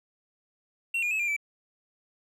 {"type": "tone with pitch steps", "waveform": "triangle", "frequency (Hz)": [2730, 2430, 2584, 2396, 2316], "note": ["F7", "D#7", "E7", "D7", "D7"], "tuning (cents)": [-40, -42, -35, 34, -25], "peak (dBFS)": -24, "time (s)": [0.94, 1.365], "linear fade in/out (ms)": 5, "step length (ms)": 85, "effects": []}